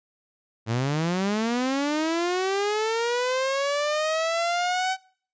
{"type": "linear sweep", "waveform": "sawtooth", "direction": "up", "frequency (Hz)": [107.2, 762], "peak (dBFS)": -19, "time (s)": [0.66, 4.97], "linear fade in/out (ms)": 50, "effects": ["noise-tail reverb RT60 0.5 s tail -24 dB re dry", "resampled to 16000 Hz"]}